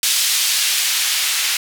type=noise with band-pass filter sweep; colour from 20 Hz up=blue; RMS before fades=-18 dBFS; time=0.03-1.57 s; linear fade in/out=2 ms; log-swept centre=3600 to 2400 Hz; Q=0.89; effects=none